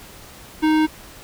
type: tone with hard clipping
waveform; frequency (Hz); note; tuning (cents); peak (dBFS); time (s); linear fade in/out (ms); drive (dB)
sine; 311.1; D#4; 0; -16; 0.62-0.87; 20; 17
effects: pink hiss -42 dBFS RMS until 1.23 s